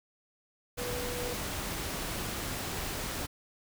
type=tone in noise; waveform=sine; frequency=489.8 Hz; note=B4; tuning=14 cents flat; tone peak=-37 dBFS; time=0.77-1.35 s; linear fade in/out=20 ms; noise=pink; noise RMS=-36 dBFS; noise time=0.77-3.27 s; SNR=-4 dB; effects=none